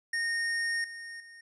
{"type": "tone with level steps", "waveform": "square", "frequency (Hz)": 1846, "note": "A#6", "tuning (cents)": -17, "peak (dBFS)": [-29, -41, -49], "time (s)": [0.13, 1.41], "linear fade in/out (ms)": 5, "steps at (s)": [0.84, 1.2], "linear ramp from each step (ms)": 2, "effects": ["resampled to 22050 Hz"]}